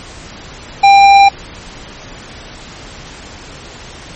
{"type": "tone with hard clipping", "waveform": "sine", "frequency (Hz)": 795, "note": "G5", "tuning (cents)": 24, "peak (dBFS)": -4, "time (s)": [0.83, 1.29], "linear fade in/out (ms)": 10, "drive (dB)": 11, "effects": ["pink hiss -32 dBFS RMS until 4.15 s", "MP3 32 kbps"]}